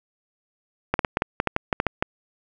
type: clicks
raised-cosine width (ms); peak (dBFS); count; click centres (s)
0.5; -5; 12; 0.94 / 0.992 / 1.048 / 1.171 / 1.221 / 1.401 / 1.473 / 1.564 / 1.728 / 1.801 / 1.867 / 2.025
effects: none